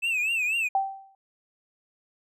triangle tone with vibrato, 2595 Hz, E7, 28 cents flat, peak -22 dBFS, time 0.02-0.69 s, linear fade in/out 20 ms, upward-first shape triangle, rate 4.1 Hz, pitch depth 140 cents each way
sine tone with exponential decay, 778 Hz, G5, 13 cents flat, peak -18 dBFS, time 0.75-1.15 s, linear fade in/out 2 ms, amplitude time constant 85 ms
effects none

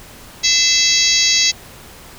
harmonic tone with a mistuned harmonic, 657 Hz, E5, 6 cents flat, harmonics 3 / 4 / 5 / 6 / 7 / 8 / 9 / 10, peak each -22 / -22 / -23 / -18 / -18 / -19 / -23 / -18 dBFS, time 0.43-1.52 s, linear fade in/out 20 ms, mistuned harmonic 3, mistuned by +57 cents, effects pink hiss -39 dBFS RMS until 2.18 s

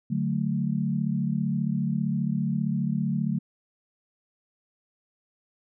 sine chord, D major, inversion none, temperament equal, 146.83 / 185 / 220 Hz, D3 / F#3 / A3, 0 / 0 / 0 cents, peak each -28 dBFS, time 0.1-3.39 s, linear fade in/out 10 ms, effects none

